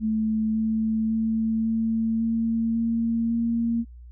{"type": "tone with pitch steps", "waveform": "sine", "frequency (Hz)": [218.5, 220.7, 222.8, 225, 227.3, 229.5, 231.8], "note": ["A3", "A3", "A3", "A3", "A#3", "A#3", "A#3"], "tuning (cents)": [-12, 5, 22, 39, -43, -27, -10], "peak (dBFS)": -21, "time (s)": [0, 3.85], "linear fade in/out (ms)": 50, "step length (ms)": 550, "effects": ["added 60 Hz sine -41 dBFS peak until 4.11 s"]}